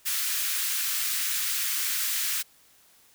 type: high-pass noise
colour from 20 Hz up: white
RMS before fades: -28 dBFS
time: 0.05-2.43 s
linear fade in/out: 20 ms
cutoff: 1400 Hz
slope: 24 dB/octave
effects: white hiss -59 dBFS RMS until 3.14 s